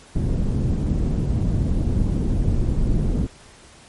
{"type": "low-pass noise", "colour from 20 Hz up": "pink", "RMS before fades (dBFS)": -20, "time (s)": [0.15, 3.27], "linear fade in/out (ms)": 10, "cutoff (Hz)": 230, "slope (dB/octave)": 12, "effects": ["pink hiss -47 dBFS RMS until 3.88 s", "MP3 48 kbps"]}